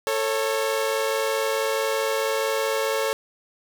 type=tone pair together; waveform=sawtooth; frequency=444.6 / 549.2 Hz; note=A4 / C#5; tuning=+18 / -16 cents; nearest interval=major third; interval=366 cents; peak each=-21 dBFS; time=0.07-3.13 s; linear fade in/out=0 ms; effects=none